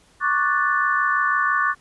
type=chord; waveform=sine; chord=D major seventh; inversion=third; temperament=equal; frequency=1108.7 / 1174.7 / 1480 / 1760 Hz; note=C#6 / D6 / F#6 / A6; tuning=0 / 0 / 0 / 0 cents; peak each=-23 dBFS; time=0.2-1.75 s; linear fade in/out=50 ms; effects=pink hiss -56 dBFS RMS until 1.8 s + resampled to 24000 Hz